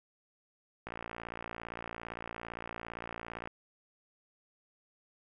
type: click train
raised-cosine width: 0.5 ms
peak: -25 dBFS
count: 151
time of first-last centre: 0.87-3.474 s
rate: 57.6 Hz
effects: none